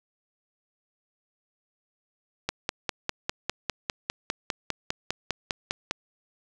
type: click train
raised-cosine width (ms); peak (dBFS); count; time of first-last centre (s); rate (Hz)
0.2; -9; 18; 2.49-5.911; 4.97
effects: none